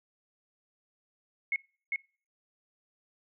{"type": "tone with echo", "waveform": "sine", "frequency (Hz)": 2176, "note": "C#7", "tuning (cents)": -33, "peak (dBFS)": -26, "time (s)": [1.52, 1.56], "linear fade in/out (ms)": 2, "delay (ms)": 400, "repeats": 1, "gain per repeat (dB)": -2, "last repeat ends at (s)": 1.96, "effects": ["noise-tail reverb RT60 0.4 s tail -24 dB re dry"]}